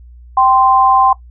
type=tone pair together; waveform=sine; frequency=780 / 1041.2 Hz; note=G5 / C6; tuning=-9 / -9 cents; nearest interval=perfect fourth; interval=500 cents; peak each=-10 dBFS; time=0.37-1.13 s; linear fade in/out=5 ms; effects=noise-tail reverb RT60 0.1 s tail -17 dB re dry + added 60 Hz sine -35 dBFS peak until 1.3 s